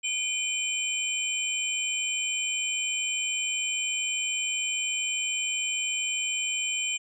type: tone cluster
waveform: sine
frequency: 2407 / 3076 / 7440 Hz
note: D7 / G7 / A#8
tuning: +42 / -33 / -4 cents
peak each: -31 dBFS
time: 0.03-6.98 s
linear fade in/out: 20 ms
effects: none